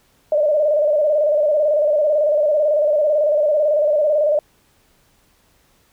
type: tone with vibrato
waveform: sine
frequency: 600 Hz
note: D5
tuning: 37 cents sharp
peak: -13 dBFS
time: 0.32-4.39 s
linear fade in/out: 2 ms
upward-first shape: square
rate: 18 Hz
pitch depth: 56 cents each way
effects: pink hiss -58 dBFS RMS until 5.92 s